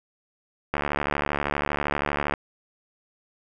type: click train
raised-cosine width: 0.5 ms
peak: -9 dBFS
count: 117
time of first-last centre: 0.74-2.338 s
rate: 72.6 Hz
effects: none